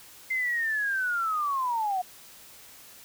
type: linear sweep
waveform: sine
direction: down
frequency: 2093 to 715 Hz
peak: -25 dBFS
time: 0.3-2.02 s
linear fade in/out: 10 ms
effects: white hiss -50 dBFS RMS until 3.04 s